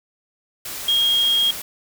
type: tone in noise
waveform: sine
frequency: 3255 Hz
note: G#7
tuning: 36 cents flat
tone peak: -15 dBFS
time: 0.88-1.51 s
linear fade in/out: 5 ms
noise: white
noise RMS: -31 dBFS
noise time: 0.65-1.62 s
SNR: +13 dB
effects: none